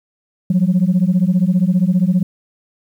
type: beating tone pair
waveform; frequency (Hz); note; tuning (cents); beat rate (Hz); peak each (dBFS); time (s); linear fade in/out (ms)
sine; 174.61 / 189.61; F3 / F#3; 0 / +43; 15; -13; 0.5-2.23; 5
effects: tanh soft clip ceiling -7 dBFS + 8-bit